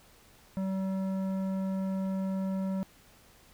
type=tone with tanh clipping; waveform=triangle; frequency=191.1 Hz; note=G3; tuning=44 cents flat; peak=-31 dBFS; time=0.57-2.83 s; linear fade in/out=0 ms; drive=16 dB; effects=pink hiss -59 dBFS RMS until 3.53 s